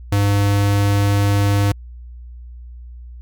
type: tone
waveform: square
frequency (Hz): 101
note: G#2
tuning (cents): -48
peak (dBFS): -14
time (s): 0.12-1.72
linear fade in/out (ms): 5
effects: added 60 Hz sine -33 dBFS peak until 3.21 s